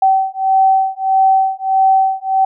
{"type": "beating tone pair", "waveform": "sine", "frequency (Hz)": [767, 768.6], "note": ["G5", "G5"], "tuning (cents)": [-38, -34], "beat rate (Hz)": 1.6, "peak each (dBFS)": -13, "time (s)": [0.02, 2.45], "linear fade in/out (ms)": 5, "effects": []}